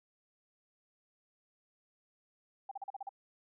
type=tone bursts; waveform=sine; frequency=790 Hz; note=G5; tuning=13 cents sharp; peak=-38 dBFS; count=7; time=2.69-3.092 s; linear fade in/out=5 ms; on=24 ms; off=39 ms; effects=none